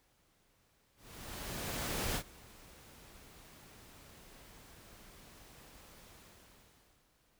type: noise with ADSR envelope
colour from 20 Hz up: pink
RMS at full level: -35 dBFS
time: 0.96-7.1 s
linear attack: 1200 ms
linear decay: 68 ms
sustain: -22 dB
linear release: 1000 ms
effects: pink hiss -72 dBFS RMS until 7.39 s